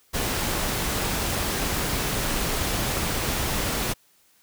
pink noise, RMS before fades -26 dBFS, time 0.13-3.94 s, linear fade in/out 20 ms, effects white hiss -61 dBFS RMS until 4.42 s

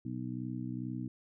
harmonic tone, 62.3 Hz, B1, 16 cents sharp, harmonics 2 / 3 / 4 / 5, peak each -40 / -43 / -40 / -43 dBFS, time 0.05-1.08 s, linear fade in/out 5 ms, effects none

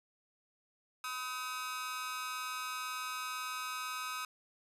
sawtooth tone with amplitude modulation, 1268 Hz, D#6, 32 cents sharp, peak -30 dBFS, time 1.04-4.25 s, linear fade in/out 2 ms, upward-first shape sine, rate 262 Hz, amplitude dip 90%, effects resampled to 32000 Hz

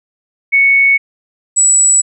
sine tone pair in turn, 2217 / 7855 Hz, C#7 / B8, 0 / -10 cents, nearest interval octave + minor seventh, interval 2190 cents, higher second, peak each -6 dBFS, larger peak neither, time 0.52-0.98 / 1.56-2.02 s, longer neither, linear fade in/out 20 ms, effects none

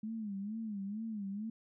sine tone with vibrato, 210 Hz, G#3, 19 cents sharp, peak -37 dBFS, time 0.03-1.5 s, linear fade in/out 5 ms, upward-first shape sine, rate 2.2 Hz, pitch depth 130 cents each way, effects none

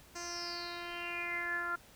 10% pulse tone with low-pass filter sweep, 346.8 Hz, F4, 12 cents flat, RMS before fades -39 dBFS, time 0.15-1.76 s, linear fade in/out 10 ms, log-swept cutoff 6800 to 1400 Hz, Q 8.7, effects pink hiss -59 dBFS RMS until 1.95 s

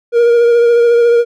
triangle tone with vibrato, 471.9 Hz, A#4, 21 cents sharp, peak -4 dBFS, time 0.12-1.25 s, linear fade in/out 50 ms, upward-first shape triangle, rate 14 Hz, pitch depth 25 cents each way, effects none

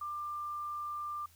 sine tone, 1190 Hz, D6, 22 cents sharp, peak -36 dBFS, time 0.01-1.26 s, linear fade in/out 5 ms, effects added 84 Hz sine -63 dBFS peak until 1.35 s + white hiss -64 dBFS RMS until 1.35 s

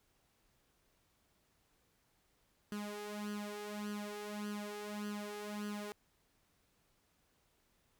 sawtooth tone with flanger, 207.7 Hz, G#3, in tune, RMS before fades -43 dBFS, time 2.72-5.92 s, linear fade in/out 0 ms, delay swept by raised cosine 0.65 to 2.35 ms, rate 1.7 Hz, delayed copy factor +0.75, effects pink hiss -75 dBFS RMS until 7.99 s

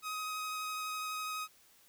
sawtooth tone with vibrato, 1260 Hz, D#6, 21 cents sharp, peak -33 dBFS, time 0.02-1.48 s, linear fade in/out 50 ms, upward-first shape sine, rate 12 Hz, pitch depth 10 cents each way, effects white hiss -64 dBFS RMS until 1.88 s

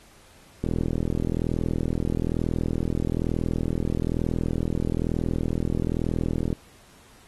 click train, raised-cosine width 3 ms, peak -12 dBFS, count 243, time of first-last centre 0.64-6.528 s, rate 41.1 Hz, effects pink hiss -54 dBFS RMS until 7.27 s + AAC 32 kbps

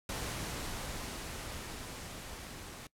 pink noise with level ramp, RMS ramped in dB -38 to -47 dBFS, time 0.09-2.87 s, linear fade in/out 2 ms, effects noise-tail reverb RT60 0.1 s tail -21 dB re dry + low-pass 12000 Hz 12 dB/octave

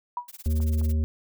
sine tone with exponential decay, 971 Hz, B5, 30 cents flat, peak -23 dBFS, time 0.17-0.29 s, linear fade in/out 2 ms, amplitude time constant 25 ms
blue noise with tremolo, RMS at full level -41 dBFS, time 0.28-0.93 s, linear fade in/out 5 ms, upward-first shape sine, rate 18 Hz, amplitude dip 100%
harmonic tone, 77.78 Hz, D#2, in tune, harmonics 1 / 3 / 5 / 7, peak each -21 / -33 / -43 / -48 dBFS, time 0.46-1.04 s, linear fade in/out 0 ms
clicks, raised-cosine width 1 ms, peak -30 dBFS, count 2, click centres 0.603 / 0.814 s
effects none

